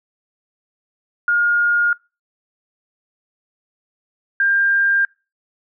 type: tone pair in turn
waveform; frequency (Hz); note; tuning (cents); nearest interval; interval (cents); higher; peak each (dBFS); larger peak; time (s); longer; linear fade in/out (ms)
sine; 1423 / 1597.3; F6 / G6; +32 / +32; major second; 200; second; -13; neither; 1.28-1.93 / 4.4-5.05; neither; 2
effects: noise-tail reverb RT60 0.3 s tail -26 dB re dry